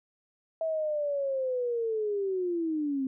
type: linear sweep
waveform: sine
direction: down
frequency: 653 to 260 Hz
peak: -27 dBFS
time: 0.61-3.07 s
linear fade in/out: 2 ms
effects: none